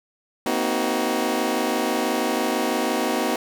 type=chord; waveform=20% pulse; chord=C half-diminished seventh; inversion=third; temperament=just; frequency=235.5 / 261.6 / 314 / 376.7 Hz; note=Bb3 / C4 / Eb4 / Gb4; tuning=+18 / 0 / +16 / +31 cents; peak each=-22 dBFS; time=0.46-3.36 s; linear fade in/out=2 ms; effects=none